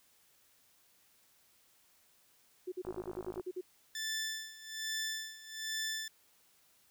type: tone bursts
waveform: sine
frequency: 365.5 Hz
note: F#4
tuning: 21 cents flat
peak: -36 dBFS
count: 10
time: 2.67-3.612 s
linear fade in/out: 10 ms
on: 51 ms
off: 48 ms
type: click train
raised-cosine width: 1 ms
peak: -32 dBFS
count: 30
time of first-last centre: 2.85-3.397 s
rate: 53 Hz
type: tone with tremolo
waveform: 15% pulse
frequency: 1760 Hz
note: A6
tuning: in tune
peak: -28 dBFS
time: 3.95-6.08 s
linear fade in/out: 2 ms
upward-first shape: sine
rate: 1.2 Hz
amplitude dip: 85%
effects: white hiss -68 dBFS RMS until 6.9 s